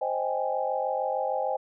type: chord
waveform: sine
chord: Ab major seventh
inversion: first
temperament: equal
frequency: 523.3 / 622.3 / 784 / 830.6 Hz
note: C5 / Eb5 / G5 / Ab5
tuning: 0 / 0 / 0 / 0 cents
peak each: -30 / -32 / -31 / -32 dBFS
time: 0.01-1.57 s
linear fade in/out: 10 ms
effects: none